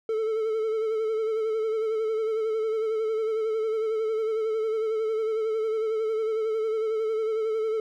triangle tone with vibrato, 440 Hz, A4, in tune, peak -22 dBFS, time 0.09-7.8 s, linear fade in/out 2 ms, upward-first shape sine, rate 11 Hz, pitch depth 38 cents each way, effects none

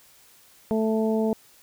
harmonic tone, 220 Hz, A3, in tune, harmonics 1 / 2 / 3 / 4, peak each -23 / -25 / -30 / -36 dBFS, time 0.71-1.33 s, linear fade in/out 0 ms, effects white hiss -55 dBFS RMS until 1.62 s

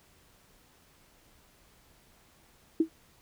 sine tone with exponential decay, 323.3 Hz, E4, 34 cents flat, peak -17 dBFS, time 2.8-2.89 s, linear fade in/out 5 ms, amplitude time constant 19 ms, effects pink hiss -62 dBFS RMS until 3.21 s

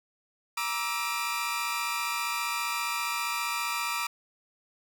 sawtooth tone cluster, 946 / 1172 / 1317 / 2399 Hz, A#5 / D6 / E6 / D7, +25 / -4 / -2 / +36 cents, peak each -31 dBFS, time 0.57-4.07 s, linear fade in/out 5 ms, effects none

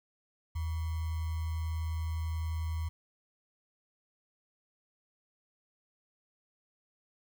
sine tone with sample-and-hold, 80.7 Hz, E2, 36 cents flat, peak -31 dBFS, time 0.55-2.89 s, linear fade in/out 10 ms, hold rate 1050 Hz, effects none

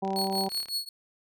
harmonic tone, 193.2 Hz, G3, 25 cents flat, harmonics 1 / 2 / 3 / 4 / 5, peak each -32 / -33 / -38 / -31 / -40 dBFS, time 0.02-0.49 s, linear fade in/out 10 ms
click train, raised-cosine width 0.2 ms, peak -28 dBFS, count 24, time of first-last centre 0.05-0.685 s, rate 36.2 Hz
40% pulse tone with tremolo, 4365 Hz, C#8, 28 cents flat, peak -25 dBFS, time 0.16-0.89 s, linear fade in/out 2 ms, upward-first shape triangle, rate 5.4 Hz, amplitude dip 100%
effects none

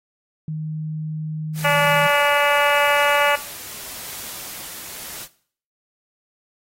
sine tone, 155.56 Hz, D#3, in tune, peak -24 dBFS, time 0.48-2.07 s, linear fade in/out 2 ms
white noise with tremolo, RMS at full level -33 dBFS, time 1.54-5.28 s, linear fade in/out 50 ms, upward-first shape triangle, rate 0.84 Hz, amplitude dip 25%
harmonic tone, 288.7 Hz, D4, 30 cents flat, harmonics 2 / 3 / 4 / 5 / 6 / 7 / 8 / 9 / 10, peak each -20 / -22 / -23 / -24 / -25 / -25 / -26 / -27 / -27 dBFS, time 1.64-3.36 s, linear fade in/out 10 ms
effects noise-tail reverb RT60 0.5 s tail -17 dB re dry + AAC 48 kbps

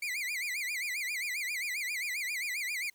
40% pulse tone with vibrato, 2190 Hz, C#7, 22 cents flat, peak -32 dBFS, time 0.02-2.9 s, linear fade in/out 5 ms, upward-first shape sine, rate 7.5 Hz, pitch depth 200 cents each way, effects white hiss -69 dBFS RMS until 2.94 s

